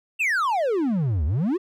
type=exponential two-way sweep; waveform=triangle; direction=down then up; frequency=2794 to 69.3 to 402.4 Hz; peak=-18 dBFS; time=0.19-1.58 s; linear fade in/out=20 ms; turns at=1.25 s; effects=none